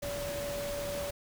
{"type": "tone in noise", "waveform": "sine", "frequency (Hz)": 573, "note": "D5", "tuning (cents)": -43, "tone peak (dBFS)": -35, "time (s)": [0.02, 1.11], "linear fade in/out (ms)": 10, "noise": "pink", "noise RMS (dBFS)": -40, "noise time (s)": [0.02, 1.11], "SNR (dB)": 2, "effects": []}